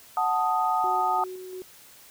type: chord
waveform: sine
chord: D# diminished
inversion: first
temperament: equal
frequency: 740 / 880 / 1244.5 Hz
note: F#5 / A5 / D#6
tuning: 0 / 0 / 0 cents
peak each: -26 dBFS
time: 0.17-1.24 s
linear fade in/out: 2 ms
type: tone with tremolo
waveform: sine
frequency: 370 Hz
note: F#4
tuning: in tune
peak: -34 dBFS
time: 0.84-1.62 s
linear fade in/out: 0 ms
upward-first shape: square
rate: 2.9 Hz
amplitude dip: 30%
effects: white hiss -51 dBFS RMS until 2.1 s